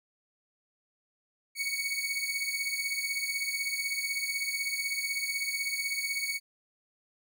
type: beating tone pair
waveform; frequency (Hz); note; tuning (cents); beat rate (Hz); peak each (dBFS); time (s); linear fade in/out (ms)
sawtooth; 2222 / 2238; C#7 / C#7; +4 / +16; 16; -30; 1.55-6.4; 50
effects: none